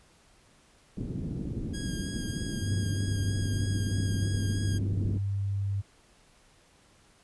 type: low-pass noise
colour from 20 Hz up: white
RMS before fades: -34 dBFS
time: 0.97-5.18 s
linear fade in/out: 2 ms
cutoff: 280 Hz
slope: 24 dB/octave
type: tone with vibrato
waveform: 10% pulse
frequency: 1633 Hz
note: G#6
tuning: 30 cents flat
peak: -31 dBFS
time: 1.73-4.79 s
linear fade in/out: 20 ms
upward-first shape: sine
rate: 3.2 Hz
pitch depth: 16 cents each way
type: tone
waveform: sine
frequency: 99.2 Hz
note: G2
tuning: 21 cents sharp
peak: -27 dBFS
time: 2.61-5.82 s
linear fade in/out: 20 ms
effects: pink hiss -61 dBFS RMS until 7.23 s + resampled to 24000 Hz